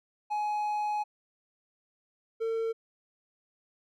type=tone pair in turn; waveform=triangle; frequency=840 / 452 Hz; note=G#5 / A4; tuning=+19 / +47 cents; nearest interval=major seventh; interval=1072 cents; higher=first; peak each=-26 dBFS; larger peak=neither; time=0.3-1.04 / 2.4-2.73 s; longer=first; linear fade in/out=20 ms; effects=none